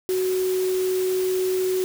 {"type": "tone in noise", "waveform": "sine", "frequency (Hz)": 371.7, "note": "F#4", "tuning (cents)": 8, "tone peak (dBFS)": -20, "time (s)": [0.09, 1.84], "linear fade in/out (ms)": 0, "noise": "white", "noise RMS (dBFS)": -35, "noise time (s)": [0.09, 1.84], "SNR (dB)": 12, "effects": []}